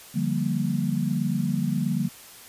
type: chord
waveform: sine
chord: G minor seventh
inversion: second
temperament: equal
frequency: 146.83 / 174.61 / 196 / 233.1 Hz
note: D3 / F3 / G3 / Bb3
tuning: 0 / 0 / 0 / 0 cents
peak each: -28 dBFS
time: 0.14-2.09 s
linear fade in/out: 20 ms
effects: white hiss -46 dBFS RMS until 2.48 s + resampled to 32000 Hz